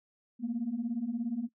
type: beating tone pair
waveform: sine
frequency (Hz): 223 / 240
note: A3 / B3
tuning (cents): +23 / -49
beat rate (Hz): 17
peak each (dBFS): -35 / -32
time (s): 0.39-1.49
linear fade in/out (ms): 50
effects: noise-tail reverb RT60 0.1 s tail -22 dB re dry + tanh soft clip ceiling -24 dBFS